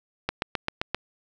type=click train; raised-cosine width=0.3 ms; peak=-9 dBFS; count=6; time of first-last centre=0.29-0.946 s; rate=7.62 Hz; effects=none

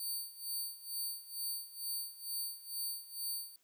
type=tone with tremolo; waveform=5% pulse; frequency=4570 Hz; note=D8; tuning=48 cents flat; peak=-29 dBFS; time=0-3.56 s; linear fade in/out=2 ms; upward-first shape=sine; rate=2.2 Hz; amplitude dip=85%; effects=white hiss -74 dBFS RMS until 3.63 s + high-pass 150 Hz 12 dB/octave

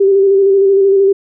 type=tone with vibrato; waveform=sine; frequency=392 Hz; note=G4; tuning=in tune; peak=-6 dBFS; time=0-1.13 s; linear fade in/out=10 ms; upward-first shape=square; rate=13 Hz; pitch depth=25 cents each way; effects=none

